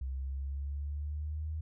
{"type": "exponential sweep", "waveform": "sine", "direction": "up", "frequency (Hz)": [65.1, 78.9], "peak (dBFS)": -34, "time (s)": [0.01, 1.61], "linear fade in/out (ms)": 5, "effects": []}